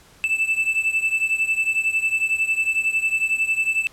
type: beating tone pair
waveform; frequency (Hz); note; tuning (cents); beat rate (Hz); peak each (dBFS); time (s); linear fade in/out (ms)
triangle; 2637 / 2648; E7 / E7; 0 / +7; 11; -19 / -22; 0.24-3.87; 0
effects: pink hiss -51 dBFS RMS until 3.92 s + low-pass 12000 Hz 12 dB/octave